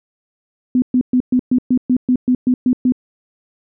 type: tone bursts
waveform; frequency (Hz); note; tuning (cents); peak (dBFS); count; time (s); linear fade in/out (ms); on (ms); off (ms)
sine; 251.4; B3; +31; -10; 12; 0.75-2.922; 2; 71; 120
effects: none